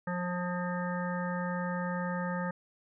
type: harmonic tone with a mistuned harmonic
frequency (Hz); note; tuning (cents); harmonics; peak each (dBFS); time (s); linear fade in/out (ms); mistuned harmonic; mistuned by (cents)
177.8; F3; +31; 1 / 3 / 5 / 7 / 9 / 10; -33 / -38 / -40 / -41 / -43 / -43; 0.07-2.51; 5; 10; +40
effects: none